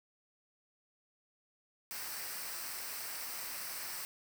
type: noise with comb filter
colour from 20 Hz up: white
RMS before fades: -42 dBFS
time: 1.91-4.05 s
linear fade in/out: 0 ms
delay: 0.29 ms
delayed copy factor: -0.55
effects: none